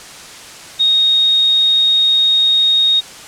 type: tone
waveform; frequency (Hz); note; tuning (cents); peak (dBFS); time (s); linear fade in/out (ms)
sine; 3729; A#7; 0; -9; 0.79-3.01; 20
effects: white hiss -34 dBFS RMS until 3.27 s + low-pass 8000 Hz 12 dB/octave